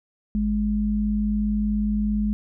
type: tone pair together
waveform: sine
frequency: 52.4 / 209.6 Hz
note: G#1 / G#3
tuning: +16 / +16 cents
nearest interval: 2 octaves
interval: 2400 cents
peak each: -26 / -21 dBFS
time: 0.35-2.33 s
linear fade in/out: 0 ms
effects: none